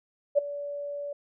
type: tone with ADSR envelope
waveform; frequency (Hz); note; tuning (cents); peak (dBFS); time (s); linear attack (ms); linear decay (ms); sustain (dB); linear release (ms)
sine; 575; D5; -37; -15; 0.35-1.13; 32; 10; -17; 5
effects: none